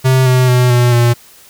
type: tone with pitch steps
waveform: square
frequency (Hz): 130.4 / 127.57 / 124.8 / 122.09 / 119.44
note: C3 / C3 / B2 / B2 / A#2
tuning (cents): -5 / -43 / +19 / -19 / +43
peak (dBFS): -8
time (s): 0.04-1.14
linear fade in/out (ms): 20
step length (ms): 220
effects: white hiss -42 dBFS RMS until 1.49 s